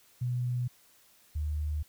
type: tone pair in turn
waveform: sine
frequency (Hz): 123.47 / 75.51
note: B2 / D2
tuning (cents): 0 / +49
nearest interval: major sixth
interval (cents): 851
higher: first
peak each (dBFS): -28 / -29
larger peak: first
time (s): 0.21-0.68 / 1.35-1.83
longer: second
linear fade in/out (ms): 10
effects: white hiss -62 dBFS RMS until 1.88 s